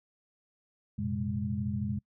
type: tone cluster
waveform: sine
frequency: 91.4 / 116.3 / 129.2 / 205.8 Hz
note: F#2 / A#2 / C3 / G#3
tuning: -21 / -4 / -21 / -16 cents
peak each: -36 / -37 / -37 / -33 dBFS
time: 0.98-1.99 s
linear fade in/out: 10 ms
effects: noise-tail reverb RT60 0.1 s tail -25 dB re dry